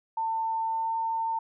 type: tone with pitch glide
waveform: sine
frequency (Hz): 897 to 903.2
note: A5 to A5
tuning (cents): +33 to +45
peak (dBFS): -26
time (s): 0.17-1.39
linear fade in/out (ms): 5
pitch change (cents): +12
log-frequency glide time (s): 0.64-0.92
effects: none